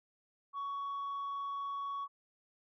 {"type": "tone", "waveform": "sine", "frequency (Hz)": 1119, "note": "C#6", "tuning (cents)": 16, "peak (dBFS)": -34, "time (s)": [0.53, 2.08], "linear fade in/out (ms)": 50, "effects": ["tanh soft clip ceiling -35 dBFS"]}